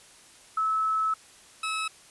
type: tone pair in turn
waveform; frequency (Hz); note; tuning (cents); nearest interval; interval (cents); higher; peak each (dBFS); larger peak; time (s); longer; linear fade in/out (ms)
sine / 20% pulse; 1300 / 1294.9; E6 / E6; -24 / -31; unison; 7; first; -23; neither; 0.57-1.14 / 1.63-1.88; first; 5
effects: white hiss -53 dBFS RMS until 2.1 s + resampled to 24000 Hz